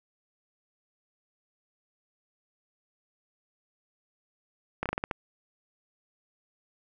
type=slowing click train; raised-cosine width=0.5 ms; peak=-14 dBFS; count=7; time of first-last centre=4.83-5.112 s; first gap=27 ms; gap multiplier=1.22; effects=none